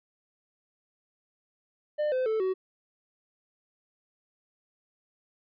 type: tone with pitch steps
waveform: triangle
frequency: 600 / 513.4 / 439.2 / 375.8 Hz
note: D5 / C5 / A4 / F#4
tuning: +37 / -33 / -3 / +27 cents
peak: -23 dBFS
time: 1.98-2.54 s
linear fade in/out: 20 ms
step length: 140 ms
effects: resampled to 11025 Hz